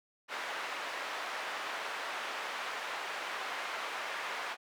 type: band-pass noise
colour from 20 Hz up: white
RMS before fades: -39 dBFS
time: 0.28-4.57 s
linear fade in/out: 50 ms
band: 630 to 1900 Hz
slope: 12 dB/octave
effects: none